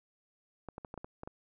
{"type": "clicks", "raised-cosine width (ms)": 1, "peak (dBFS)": -28, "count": 8, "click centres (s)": [0.687, 0.781, 0.848, 0.941, 0.977, 1.045, 1.234, 1.275], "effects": []}